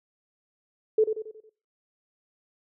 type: tone with echo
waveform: sine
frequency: 435.7 Hz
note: A4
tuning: 17 cents flat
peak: -16 dBFS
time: 0.98-1.04 s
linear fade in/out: 5 ms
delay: 91 ms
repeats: 5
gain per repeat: -7 dB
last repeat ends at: 1.495 s
effects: noise-tail reverb RT60 0.4 s tail -21 dB re dry